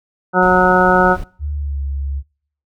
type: harmonic tone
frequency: 183 Hz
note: F#3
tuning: 19 cents flat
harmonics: 1 / 2 / 3 / 4 / 5 / 7 / 8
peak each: -17 / -17 / -17 / -17 / -17 / -17 / -17 dBFS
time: 0.33-1.17 s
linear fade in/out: 50 ms
type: noise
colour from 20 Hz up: brown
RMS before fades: -29 dBFS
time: 0.42-1.24 s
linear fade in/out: 5 ms
type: tone with pitch glide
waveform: sine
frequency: 73.42 to 69.34 Hz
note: D2 to C#2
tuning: 0 to +1 cents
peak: -19 dBFS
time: 1.39-2.23 s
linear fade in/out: 50 ms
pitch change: -99 cents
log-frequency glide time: 1.53-1.8 s
effects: noise-tail reverb RT60 0.6 s tail -24 dB re dry